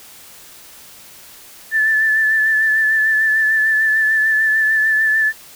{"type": "tone with vibrato", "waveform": "sine", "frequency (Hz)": 1752, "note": "A6", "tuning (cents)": -8, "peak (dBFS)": -12, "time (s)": [1.71, 5.33], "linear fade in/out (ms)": 50, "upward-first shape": "sine", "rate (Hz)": 6.7, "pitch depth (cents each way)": 27, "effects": ["white hiss -41 dBFS RMS until 5.55 s"]}